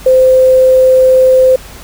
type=tone with quantisation; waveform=sine; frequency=517 Hz; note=C5; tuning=21 cents flat; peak=-3 dBFS; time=0.06-1.56 s; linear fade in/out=5 ms; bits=5; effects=added 50 Hz sine -33 dBFS peak until 1.83 s + pink hiss -33 dBFS RMS until 1.83 s

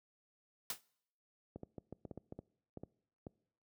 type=noise with exponential decay; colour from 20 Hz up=white; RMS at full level=-35 dBFS; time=0.7-0.81 s; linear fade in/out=2 ms; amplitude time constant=23 ms
type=clicks; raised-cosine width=2 ms; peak=-32 dBFS; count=12; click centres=1.56 / 1.633 / 1.782 / 1.926 / 2.052 / 2.112 / 2.176 / 2.324 / 2.39 / 2.773 / 2.835 / 3.268 s
effects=noise-tail reverb RT60 0.7 s tail -24 dB re dry + high-pass 80 Hz 12 dB/octave

